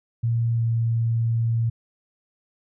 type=tone with pitch glide; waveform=sine; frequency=116.3 to 115.1 Hz; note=A#2 to A#2; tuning=-4 to -22 cents; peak=-19 dBFS; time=0.23-1.7 s; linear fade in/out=10 ms; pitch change=-18 cents; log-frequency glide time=0.56-0.61 s; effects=none